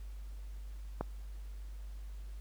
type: click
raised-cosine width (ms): 1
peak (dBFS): -20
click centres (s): 1.01
effects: added 50 Hz sine -42 dBFS peak until 2.4 s + pink hiss -64 dBFS RMS until 2.4 s